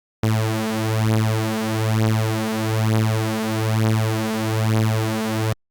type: beating tone pair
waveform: sawtooth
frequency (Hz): 109.5 / 110.6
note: A2 / A2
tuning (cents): -8 / +9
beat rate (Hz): 1.1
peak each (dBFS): -17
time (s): 0.23-5.53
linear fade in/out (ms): 5
effects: Opus 48 kbps